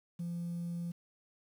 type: tone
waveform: sine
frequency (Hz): 171.8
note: F3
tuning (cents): -28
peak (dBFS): -34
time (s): 0.19-0.92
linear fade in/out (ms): 10
effects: tanh soft clip ceiling -32 dBFS + 10-bit